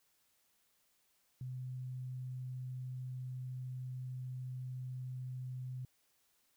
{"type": "tone", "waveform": "sine", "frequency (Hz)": 127.6, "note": "C3", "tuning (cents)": -43, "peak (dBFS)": -40, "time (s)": [1.41, 5.85], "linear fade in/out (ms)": 2, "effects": ["white hiss -75 dBFS RMS until 6.56 s"]}